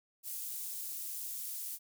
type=high-pass noise; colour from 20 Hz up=pink; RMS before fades=-41 dBFS; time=0.23-1.79 s; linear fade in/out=50 ms; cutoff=11000 Hz; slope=12 dB/octave; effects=none